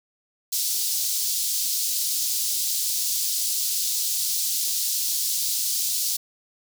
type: high-pass noise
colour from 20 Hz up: pink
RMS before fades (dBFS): -25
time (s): 0.52-6.17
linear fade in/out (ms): 10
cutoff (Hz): 4400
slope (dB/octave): 24
effects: none